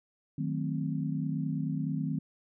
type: chord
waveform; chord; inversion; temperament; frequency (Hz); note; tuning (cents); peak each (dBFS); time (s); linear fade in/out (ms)
sine; D# diminished seventh; none; equal; 155.56 / 185 / 220 / 261.6; D#3 / F#3 / A3 / C4; 0 / 0 / 0 / 0; -32 / -37 / -38 / -35; 0.38-2.19; 5
effects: none